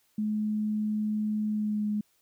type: tone with pitch glide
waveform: sine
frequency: 212.9 to 209.7 Hz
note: G#3 to G#3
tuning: +43 to +17 cents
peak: -26 dBFS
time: 0.18-2.01 s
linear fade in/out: 5 ms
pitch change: -26 cents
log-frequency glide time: 1.49-1.88 s
effects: white hiss -69 dBFS RMS until 2.21 s